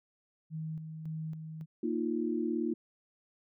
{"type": "tone with tremolo", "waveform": "sine", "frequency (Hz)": 158.2, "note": "D#3", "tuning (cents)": 29, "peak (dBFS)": -35, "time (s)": [0.5, 1.66], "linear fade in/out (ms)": 50, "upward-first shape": "square", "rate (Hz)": 1.8, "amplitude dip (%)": 45}
{"type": "chord", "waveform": "sine", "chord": "Bb suspended fourth", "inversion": "none", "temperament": "equal", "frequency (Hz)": [233.1, 311.1, 349.2], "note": ["Bb3", "Eb4", "F4"], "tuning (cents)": [0, 0, 0], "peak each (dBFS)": -34, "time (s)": [1.83, 2.74], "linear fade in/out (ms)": 5}
{"effects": []}